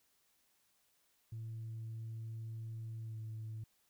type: tone with pitch glide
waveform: sine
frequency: 112.4 to 110.15 Hz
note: A2 to A2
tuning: +37 to +2 cents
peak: -40 dBFS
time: 1.32-3.64 s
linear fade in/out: 5 ms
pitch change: -35 cents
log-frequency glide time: 3.05-3.16 s
effects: tanh soft clip ceiling -39 dBFS + white hiss -75 dBFS RMS until 3.89 s